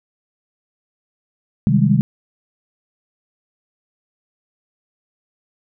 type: chord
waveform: sine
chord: Ab major seventh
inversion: first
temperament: equal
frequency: 130.81 / 155.56 / 196 / 207.7 Hz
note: C3 / Eb3 / G3 / Ab3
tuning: 0 / 0 / 0 / 0 cents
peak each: -17 dBFS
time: 1.67-2.01 s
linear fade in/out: 0 ms
effects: none